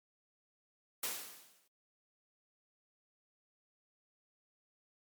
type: noise with exponential decay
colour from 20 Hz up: white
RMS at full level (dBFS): -35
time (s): 1.03-1.68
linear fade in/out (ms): 5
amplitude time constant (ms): 140
effects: high-pass 200 Hz 12 dB/octave + MP3 96 kbps